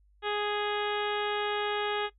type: harmonic tone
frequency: 415.3 Hz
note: G#4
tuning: in tune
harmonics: 1 / 2 / 3 / 4 / 5 / 6 / 7 / 8 / 9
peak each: -32 / -34 / -37 / -37 / -42 / -43 / -43 / -40 / -45 dBFS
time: 0.22-2.1 s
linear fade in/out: 50 ms
effects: noise-tail reverb RT60 0.1 s tail -18 dB re dry + added 50 Hz sine -60 dBFS peak until 2.18 s